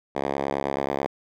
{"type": "tone with band-pass filter", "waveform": "5% pulse", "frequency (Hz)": 69.3, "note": "C#2", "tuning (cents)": 0, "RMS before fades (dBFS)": -27, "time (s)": [0.15, 1.07], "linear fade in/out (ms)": 10, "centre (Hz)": 640, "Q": 0.62, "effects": []}